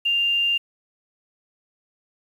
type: tone with quantisation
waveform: sine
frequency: 2794 Hz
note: F7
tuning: in tune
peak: -18 dBFS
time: 0.05-0.58 s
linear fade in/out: 10 ms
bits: 8
effects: none